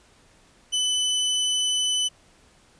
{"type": "tone", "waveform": "sawtooth", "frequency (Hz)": 3004, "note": "F#7", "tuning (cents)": 26, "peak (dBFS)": -18, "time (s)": [0.72, 2.09], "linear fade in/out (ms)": 20, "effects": ["pink hiss -57 dBFS RMS until 2.79 s", "resampled to 22050 Hz"]}